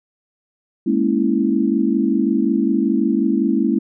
sine chord, A# half-diminished seventh, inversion third, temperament equal, 207.7 / 233.1 / 277.2 / 329.6 Hz, G#3 / A#3 / C#4 / E4, 0 / 0 / 0 / 0 cents, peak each -20 dBFS, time 0.86-3.79 s, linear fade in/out 10 ms, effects none

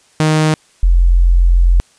sawtooth / sine tone pair in turn, 155.56 / 43.65 Hz, D#3 / F1, 0 / 0 cents, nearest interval octave + minor seventh, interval 2200 cents, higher first, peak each -6 dBFS, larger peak neither, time 0.2-0.54 / 0.83-1.8 s, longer second, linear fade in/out 0 ms, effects white hiss -51 dBFS RMS until 1.98 s + resampled to 22050 Hz

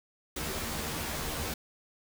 pink noise with comb filter, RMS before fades -35 dBFS, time 0.36-1.54 s, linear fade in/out 5 ms, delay 13 ms, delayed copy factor +0.85, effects none

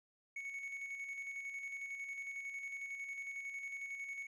triangle tone with tremolo, 2217 Hz, C#7, in tune, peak -39 dBFS, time 0.36-4.27 s, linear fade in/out 5 ms, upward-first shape square, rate 11 Hz, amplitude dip 40%, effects resampled to 24000 Hz

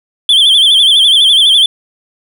triangle tone with vibrato, 3300 Hz, G#7, 12 cents flat, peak -3 dBFS, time 0.29-1.66 s, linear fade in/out 2 ms, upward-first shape sine, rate 12 Hz, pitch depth 110 cents each way, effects none

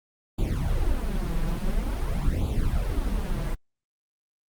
brown noise with flanger, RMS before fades -25 dBFS, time 0.38-3.55 s, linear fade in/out 10 ms, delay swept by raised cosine 0.27 to 6.07 ms, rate 0.48 Hz, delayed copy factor +0.9, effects Opus 32 kbps

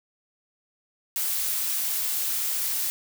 blue noise, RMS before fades -27 dBFS, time 1.16-2.9 s, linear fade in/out 0 ms, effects none

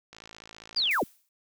click train, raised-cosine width 0.2 ms, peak -28 dBFS, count 43, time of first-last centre 0.13-0.892 s, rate 55.1 Hz
sine linear sweep, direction down, 4978 to 98 Hz, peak -23 dBFS, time 0.76-1.04 s, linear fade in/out 10 ms
blue noise with exponential decay, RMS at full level -37 dBFS, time 0.91-1.29 s, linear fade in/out 1 ms, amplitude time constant 82 ms
effects none

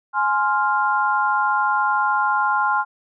sine chord, F minor, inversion first, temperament just, 838.1 / 1047.7 / 1396.9 Hz, Ab5 / C6 / F6, +16 / +2 / 0 cents, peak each -21 dBFS, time 0.13-2.85 s, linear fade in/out 50 ms, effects none

